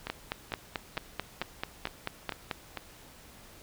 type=two click trains; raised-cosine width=0.3 ms; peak=-19 / -15 dBFS; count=7 / 12; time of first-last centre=0.07-2.773 / 0.1-2.512 s; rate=2.22 / 4.56 Hz; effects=pink hiss -53 dBFS RMS until 3.62 s